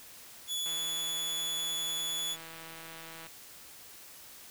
sawtooth tone, 3422 Hz, A7, 49 cents flat, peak -29 dBFS, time 0.47-2.37 s, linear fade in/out 50 ms
click train, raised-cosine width 0.3 ms, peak -31 dBFS, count 426, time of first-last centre 0.66-3.267 s, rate 163 Hz
effects white hiss -51 dBFS RMS until 4.5 s

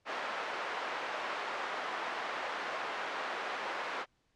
white band-pass noise, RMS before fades -38 dBFS, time 0.05-4.06 s, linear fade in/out 50 ms, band 530 to 1500 Hz, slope 12 dB/octave, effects pink hiss -75 dBFS RMS until 4.35 s + low-pass 6000 Hz 12 dB/octave

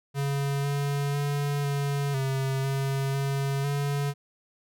square tone with pitch steps, 140 / 141.9 / 143.4 / 141.5 / 134.3 / 136.4 / 138.2 / 142.3 Hz, C#3 / C#3 / D3 / C#3 / C3 / C#3 / C#3 / C#3, +18 / +41 / -41 / +36 / +46 / -28 / -5 / +46 cents, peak -26 dBFS, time 0.14-4.14 s, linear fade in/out 50 ms, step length 500 ms, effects none

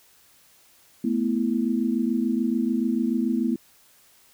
sine chord, A suspended second, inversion none, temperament equal, 220 / 246.9 / 329.6 Hz, A3 / B3 / E4, 0 / 0 / 0 cents, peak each -25 / -24 / -28 dBFS, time 1.04-3.56 s, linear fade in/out 5 ms, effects white hiss -57 dBFS RMS until 4.33 s

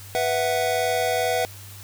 square chord, B suspended fourth, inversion none, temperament just, 493.9 / 658.5 / 740.8 Hz, B4 / E5 / F#5, 0 / -2 / +2 cents, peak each -26 dBFS, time 0.15-1.45 s, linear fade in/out 0 ms, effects added 99 Hz sine -41 dBFS peak until 1.83 s + white hiss -44 dBFS RMS until 1.83 s

